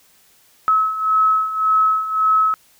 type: beating tone pair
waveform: sine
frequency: 1288 / 1289.8 Hz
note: E6 / E6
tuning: -41 / -38 cents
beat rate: 1.8 Hz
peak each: -20 / -15 dBFS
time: 0.68-2.54 s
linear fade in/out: 0 ms
effects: white hiss -54 dBFS RMS until 2.79 s